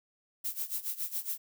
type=noise with tremolo; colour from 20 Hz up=violet; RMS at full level=-33 dBFS; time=0.44-1.38 s; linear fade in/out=10 ms; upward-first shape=sine; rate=7.2 Hz; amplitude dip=85%; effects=none